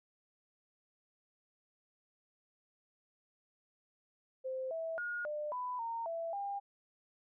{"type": "tone with pitch steps", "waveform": "sine", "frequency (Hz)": [521, 653, 1434, 599, 996, 920, 665, 801], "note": ["C5", "E5", "F6", "D5", "B5", "A#5", "E5", "G5"], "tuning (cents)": [-7, -17, 45, 34, 14, -23, 15, 37], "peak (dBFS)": -36, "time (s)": [4.44, 6.6], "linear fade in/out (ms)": 20, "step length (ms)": 270, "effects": []}